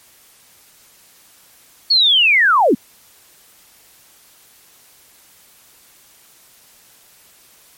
sine linear sweep, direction down, 4435 to 186.5 Hz, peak -9 dBFS, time 1.9-2.75 s, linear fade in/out 10 ms, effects white hiss -49 dBFS RMS until 7.77 s + MP3 64 kbps

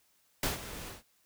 pink noise with ADSR envelope, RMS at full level -29 dBFS, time 0.43-1.03 s, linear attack 3 ms, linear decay 140 ms, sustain -14 dB, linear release 150 ms, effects white hiss -70 dBFS RMS until 1.25 s

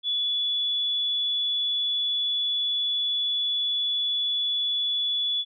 sine tone, 3427 Hz, A7, 46 cents flat, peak -23 dBFS, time 0.03-5.45 s, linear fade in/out 50 ms, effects none

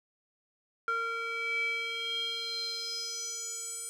square tone with band-pass filter sweep, 460 Hz, A#4, 23 cents flat, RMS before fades -35 dBFS, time 0.88-3.89 s, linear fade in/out 0 ms, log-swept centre 1500 to 8700 Hz, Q 6.1, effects none

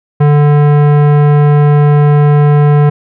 sine tone with tanh clipping, 146.83 Hz, D3, in tune, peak -6 dBFS, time 0.2-2.9 s, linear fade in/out 10 ms, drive 18 dB, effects none

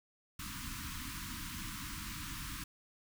pink band-stop noise, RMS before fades -43 dBFS, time 0.39-2.64 s, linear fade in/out 5 ms, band 320 to 970 Hz, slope 96 dB/octave, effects none

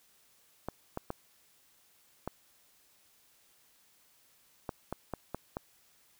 clicks, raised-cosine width 1 ms, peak -21 dBFS, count 9, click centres 0.686 / 0.974 / 1.104 / 2.276 / 4.692 / 4.926 / 5.137 / 5.346 / 5.569 s, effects white hiss -66 dBFS RMS until 6.19 s

